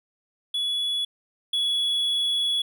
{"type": "tone pair in turn", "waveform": "triangle", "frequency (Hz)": [3397, 3381], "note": ["G#7", "G#7"], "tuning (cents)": [38, 30], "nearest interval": "unison", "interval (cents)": 8, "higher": "first", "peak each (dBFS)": [-22, -20], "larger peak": "second", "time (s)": [[0.54, 1.05], [1.53, 2.62]], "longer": "second", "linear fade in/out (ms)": 5, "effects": []}